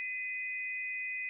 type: tone pair together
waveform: sine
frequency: 2023 / 2494 Hz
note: B6 / D#7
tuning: +41 / +3 cents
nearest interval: major third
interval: 362 cents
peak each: -38 / -37 dBFS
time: 0-1.29 s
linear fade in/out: 0 ms
effects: none